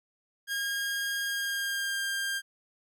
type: tone with pitch glide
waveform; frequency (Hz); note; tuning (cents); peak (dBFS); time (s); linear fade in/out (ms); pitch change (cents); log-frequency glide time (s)
sawtooth; 1624 to 1598.9; G#6 to G6; -39 to +34; -26; 0.47-2.42; 50; -27; 1.23-2
effects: none